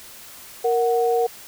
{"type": "tone pair together", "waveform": "sine", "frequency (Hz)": [466.2, 738.8], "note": ["A#4", "F#5"], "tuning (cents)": [0, -3], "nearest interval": "minor sixth", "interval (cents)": 797, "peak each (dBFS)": [-18, -22], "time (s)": [0.64, 1.27], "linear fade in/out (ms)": 10, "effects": ["white hiss -42 dBFS RMS until 1.47 s"]}